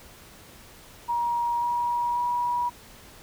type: tone with pitch steps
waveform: sine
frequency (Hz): 949 / 957.8 / 966.7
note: A#5 / A#5 / B5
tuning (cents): +31 / +47 / -37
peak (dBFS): -23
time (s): 1.08-2.7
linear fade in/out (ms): 20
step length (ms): 540
effects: pink hiss -49 dBFS RMS until 3.22 s